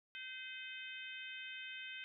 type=harmonic tone with a mistuned harmonic; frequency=516 Hz; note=C5; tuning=24 cents flat; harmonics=3 / 4 / 5 / 6 / 7; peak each=-51 / -53 / -50 / -51 / -57 dBFS; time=0.15-2.04 s; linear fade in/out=0 ms; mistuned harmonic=5; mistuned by=-17 cents; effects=none